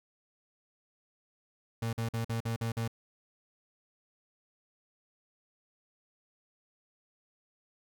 35% pulse tone bursts, 114.5 Hz, A#2, 31 cents flat, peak -29 dBFS, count 7, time 1.82-2.878 s, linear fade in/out 5 ms, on 110 ms, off 48 ms, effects none

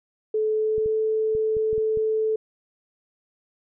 sine tone with pitch glide, 432.7 to 437.2 Hz, A4 to A4, -29 to -11 cents, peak -20 dBFS, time 0.34-2.36 s, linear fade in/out 5 ms, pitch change +18 cents, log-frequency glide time 0.55-0.94 s
clicks, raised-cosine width 5 ms, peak -26 dBFS, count 7, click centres 0.781 / 0.86 / 1.351 / 1.568 / 1.73 / 1.78 / 1.973 s
effects none

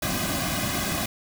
pink noise with comb filter, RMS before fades -27 dBFS, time 0.02-1.06 s, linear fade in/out 5 ms, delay 2.2 ms, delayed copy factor -0.85, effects none

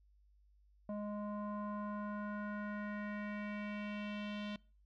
square tone with low-pass filter sweep, 207.7 Hz, G#3, in tune, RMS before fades -42 dBFS, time 0.89-4.56 s, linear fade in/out 2 ms, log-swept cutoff 780 to 3400 Hz, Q 2.9, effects noise-tail reverb RT60 0.4 s tail -24 dB re dry + added 50 Hz sine -65 dBFS peak until 4.85 s

